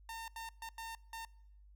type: tone bursts at uneven times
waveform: sawtooth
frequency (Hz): 908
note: A#5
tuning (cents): -46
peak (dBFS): -39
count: 5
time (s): 0.09-0.28 / 0.36-0.49 / 0.62-0.69 / 0.78-0.95 / 1.13-1.25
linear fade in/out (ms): 2
effects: noise-tail reverb RT60 0.8 s tail -24 dB re dry + added 50 Hz sine -57 dBFS peak until 1.75 s